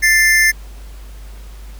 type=tone pair together; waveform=square; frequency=1765.6 / 2093 Hz; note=A6 / C7; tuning=+5 / 0 cents; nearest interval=minor third; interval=295 cents; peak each=-13 dBFS; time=0.02-0.52 s; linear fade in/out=20 ms; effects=added 50 Hz sine -31 dBFS peak until 1.79 s + pink hiss -45 dBFS RMS until 1.79 s